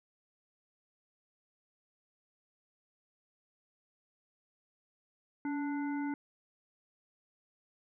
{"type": "harmonic tone with a mistuned harmonic", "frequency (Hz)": 293.7, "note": "D4", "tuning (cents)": 0, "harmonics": [1, 3, 5, 7], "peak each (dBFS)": [-33, -43, -47, -50], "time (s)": [5.45, 6.14], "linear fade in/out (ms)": 2, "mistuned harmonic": 1, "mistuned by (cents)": -53, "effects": []}